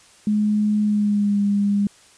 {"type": "tone with pitch glide", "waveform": "sine", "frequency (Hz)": [210.4, 202.4], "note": ["G#3", "G#3"], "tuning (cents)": [23, -44], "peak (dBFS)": -16, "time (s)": [0.27, 1.87], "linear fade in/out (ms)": 2, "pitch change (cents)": -67, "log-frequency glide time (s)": [0.82, 1.4], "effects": ["white hiss -51 dBFS RMS until 2.17 s", "resampled to 22050 Hz"]}